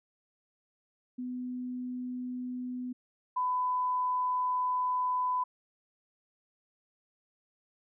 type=tone pair in turn; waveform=sine; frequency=250 / 1001.9 Hz; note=B3 / B5; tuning=+21 / +25 cents; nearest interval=2 octaves; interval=2404 cents; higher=second; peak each=-34 / -27 dBFS; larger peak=second; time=1.18-2.93 / 3.36-5.44 s; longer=second; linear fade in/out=10 ms; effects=none